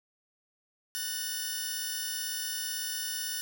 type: tone cluster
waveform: 10% pulse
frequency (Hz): 1486 / 1796 / 2934 / 5260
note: F#6 / A6 / F#7 / E8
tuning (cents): +7 / +35 / -15 / -5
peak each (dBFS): -31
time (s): 0.95-3.41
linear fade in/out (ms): 0
effects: 9-bit